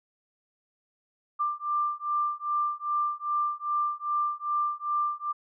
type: beating tone pair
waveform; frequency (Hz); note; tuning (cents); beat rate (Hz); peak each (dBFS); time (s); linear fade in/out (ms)
sine; 1185 / 1187.5; D6 / D6; +15 / +19; 2.5; -29; 1.39-5.33; 20
effects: none